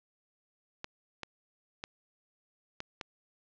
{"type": "clicks", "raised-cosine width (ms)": 0.2, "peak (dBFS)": -20, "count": 5, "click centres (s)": [0.844, 1.233, 1.839, 2.804, 3.012], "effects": ["low-pass 5000 Hz 12 dB/octave"]}